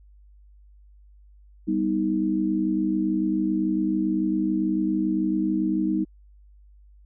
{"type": "chord", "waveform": "sine", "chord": "G augmented", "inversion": "none", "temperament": "equal with one note detuned", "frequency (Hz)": [196, 246.9, 314], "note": ["G3", "B3", "D#4"], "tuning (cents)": [0, 0, 16], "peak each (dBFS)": [-26, -29, -23], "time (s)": [1.67, 6.05], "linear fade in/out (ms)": 20, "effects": ["added 50 Hz sine -49 dBFS peak until 7.05 s"]}